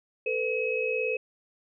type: tone cluster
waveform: sine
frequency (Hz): 443.8 / 502 / 2558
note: A4 / B4 / D#7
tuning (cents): +15 / +28 / +47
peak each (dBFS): -30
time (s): 0.26-1.17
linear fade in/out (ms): 5
effects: none